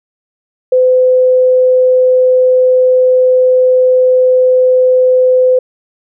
sine tone, 509 Hz, C5, 48 cents flat, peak -5 dBFS, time 0.72-5.59 s, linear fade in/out 5 ms, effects none

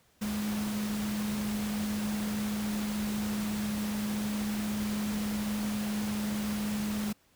sine tone in noise, 210.1 Hz, G#3, 20 cents sharp, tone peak -30 dBFS, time 0.21-7.13 s, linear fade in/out 10 ms, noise pink, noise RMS -39 dBFS, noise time 0.21-7.13 s, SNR +6 dB, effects pink hiss -66 dBFS RMS until 7.35 s + high-pass 60 Hz 12 dB/octave

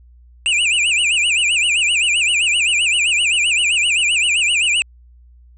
square tone with vibrato, 2637 Hz, E7, in tune, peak -14 dBFS, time 0.46-4.82 s, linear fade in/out 0 ms, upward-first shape sine, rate 7.7 Hz, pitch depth 200 cents each way, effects added 60 Hz sine -43 dBFS peak until 5.57 s + resampled to 24000 Hz

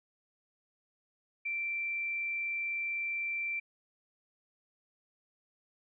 sine tone with frequency modulation, 2348 Hz, D7, 1 cent flat, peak -32 dBFS, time 1.45-3.6 s, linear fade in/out 10 ms, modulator 60.8 Hz, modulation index 0.23, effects none

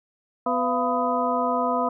harmonic tone with a mistuned harmonic, 250 Hz, B3, 21 cents sharp, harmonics 1 / 2 / 3 / 4 / 5, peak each -28 / -28 / -26 / -26 / -28 dBFS, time 0.46-1.89 s, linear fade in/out 5 ms, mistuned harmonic 3, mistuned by -150 cents, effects none

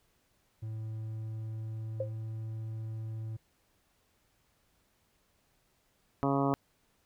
triangle tone with pitch glide, 110 to 110.7 Hz, A2 to A2, 0 to +11 cents, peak -34 dBFS, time 0.62-3.37 s, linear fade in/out 10 ms, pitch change +11 cents, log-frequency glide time 1-2.3 s
sine tone with exponential decay, 531 Hz, C5, 25 cents sharp, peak -27 dBFS, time 2-2.13 s, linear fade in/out 5 ms, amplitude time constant 27 ms
harmonic tone, 138.59 Hz, C#3, in tune, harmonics 1 / 2 / 3 / 4 / 5 / 6 / 7 / 8 / 9, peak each -33 / -30 / -35 / -37 / -35 / -40 / -38 / -38 / -41 dBFS, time 6.23-6.54 s, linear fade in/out 0 ms
effects pink hiss -72 dBFS RMS until 7.05 s

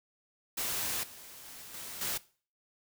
white noise with level steps, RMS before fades -34 / -50 / -48 / -43 / -34 dBFS, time 0.57-2.18 s, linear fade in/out 10 ms, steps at 1.03 / 1.45 / 1.74 / 2.01 s, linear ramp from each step 5 ms, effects noise-tail reverb RT60 0.4 s tail -19 dB re dry

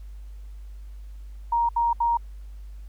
sine tone bursts, 938 Hz, A#5, 11 cents sharp, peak -19 dBFS, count 3, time 1.52-2.172 s, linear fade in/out 5 ms, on 170 ms, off 71 ms, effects added 50 Hz sine -37 dBFS peak until 2.88 s + pink hiss -63 dBFS RMS until 2.88 s

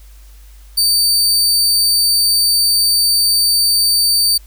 sawtooth tone, 4602 Hz, D8, 36 cents flat, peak -8 dBFS, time 0.77-4.38 s, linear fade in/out 10 ms, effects added 50 Hz sine -37 dBFS peak until 4.46 s + white hiss -50 dBFS RMS until 4.46 s

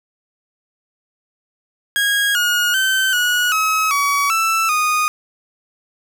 30% pulse tone with pitch steps, 1640 / 1439 / 1542 / 1457 / 1281 / 1133 / 1326 / 1235 Hz, G#6 / F#6 / G6 / F#6 / E6 / C#6 / E6 / D#6, -22 / -49 / -29 / -27 / -50 / +37 / +10 / -13 cents, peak -12 dBFS, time 1.96-5.08 s, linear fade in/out 0 ms, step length 390 ms, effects none

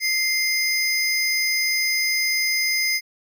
square tone pair together, 2093 / 5030 Hz, C7 / D#8, 0 / +18 cents, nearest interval octave + minor third, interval 1518 cents, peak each -22 / -24 dBFS, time 0-3.01 s, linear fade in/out 50 ms, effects none

